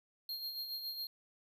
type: tone with tremolo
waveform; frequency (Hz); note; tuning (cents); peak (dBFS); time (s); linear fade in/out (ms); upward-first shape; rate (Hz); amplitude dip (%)
square; 4223; C8; +15; -38; 0.29-1.07; 2; sine; 7.2; 50
effects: none